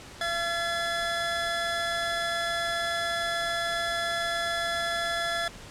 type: tone pair together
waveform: 25% pulse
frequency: 679 / 1711 Hz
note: F5 / A6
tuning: -49 / -49 cents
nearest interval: octave + major third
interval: 1600 cents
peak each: -26 dBFS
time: 0.21-5.48 s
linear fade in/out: 2 ms
effects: pink hiss -45 dBFS RMS until 5.7 s + low-pass 8000 Hz 12 dB/octave